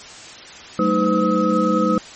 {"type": "tone cluster", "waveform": "sine", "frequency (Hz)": [191.2, 220.8, 312.6, 507, 1275], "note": ["G3", "A3", "D#4", "B4", "D#6"], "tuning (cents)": [-43, 6, 8, 45, 42], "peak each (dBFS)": -21, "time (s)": [0.79, 1.98], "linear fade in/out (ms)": 2, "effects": ["white hiss -38 dBFS RMS until 2.15 s", "MP3 32 kbps"]}